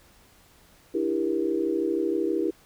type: chord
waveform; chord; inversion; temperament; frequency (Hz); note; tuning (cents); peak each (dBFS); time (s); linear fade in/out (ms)
sine; E half-diminished seventh; third; just; 296.7 / 329.6 / 395.6 / 474.7; D4 / E4 / G4 / Bb4; +18 / 0 / +16 / +31; -32 / -26 / -28 / -31; 0.94-2.51; 10
effects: pink hiss -57 dBFS RMS until 2.65 s